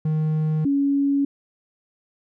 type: tone pair in turn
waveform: triangle / sine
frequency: 155.56 / 280.1 Hz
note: D#3 / C#4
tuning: 0 / +18 cents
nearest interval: minor seventh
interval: 1018 cents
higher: second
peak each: -17 dBFS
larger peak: neither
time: 0.05-0.65 / 0.65-1.25 s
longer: neither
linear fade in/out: 5 ms
effects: none